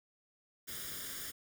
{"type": "noise with comb filter", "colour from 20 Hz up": "white", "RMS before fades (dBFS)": -43, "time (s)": [0.67, 1.32], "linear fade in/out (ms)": 20, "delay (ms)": 0.58, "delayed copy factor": 0.75, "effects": []}